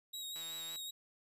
sawtooth tone with vibrato, 3802 Hz, A#7, 33 cents sharp, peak -39 dBFS, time 0.13-0.91 s, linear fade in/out 10 ms, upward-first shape sine, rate 5.3 Hz, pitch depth 27 cents each way
click train, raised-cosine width 0.2 ms, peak -36 dBFS, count 66, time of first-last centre 0.36-0.759 s, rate 163 Hz
effects none

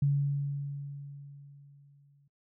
sine tone with exponential decay, 141.6 Hz, C#3, 37 cents sharp, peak -22 dBFS, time 0.02-2.28 s, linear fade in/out 5 ms, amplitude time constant 490 ms, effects noise-tail reverb RT60 0.1 s tail -26 dB re dry

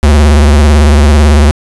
square tone with vibrato, 73.42 Hz, D2, in tune, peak -3 dBFS, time 0.03-1.51 s, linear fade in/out 0 ms, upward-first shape sine, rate 18 Hz, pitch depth 99 cents each way, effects resampled to 24000 Hz + 7-bit

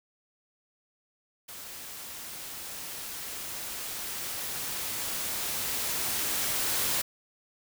white noise with level ramp, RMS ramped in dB -43 to -28 dBFS, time 1.48-7.02 s, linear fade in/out 10 ms, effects none

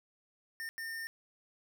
square tone bursts at uneven times, 1815 Hz, A#6, 47 cents flat, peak -39 dBFS, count 2, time 0.6-0.69 / 0.78-1.07 s, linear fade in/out 0 ms, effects none

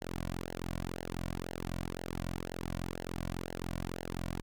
sawtooth tone with flanger, 43.65 Hz, F1, in tune, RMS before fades -39 dBFS, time 0.01-4.42 s, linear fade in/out 10 ms, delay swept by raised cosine 0.82 to 2.42 ms, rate 2 Hz, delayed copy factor -0.95, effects none

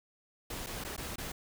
pink noise with dropouts, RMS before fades -40 dBFS, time 0.5-1.32 s, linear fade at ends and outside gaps 5 ms, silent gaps 0.663-0.668 / 0.84-0.847 / 0.965-0.977 / 1.159-1.181 s, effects none

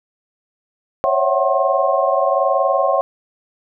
sine tone cluster, 541 / 562 / 665 / 750 / 1070 Hz, C#5 / C#5 / E5 / F#5 / C6, -42 / +24 / +15 / +23 / +38 cents, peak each -20 dBFS, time 1.04-3.01 s, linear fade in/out 0 ms, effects none

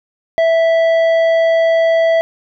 sine tone with tanh clipping, 658 Hz, E5, 3 cents flat, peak -11 dBFS, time 0.38-2.21 s, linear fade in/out 0 ms, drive 9 dB, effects none

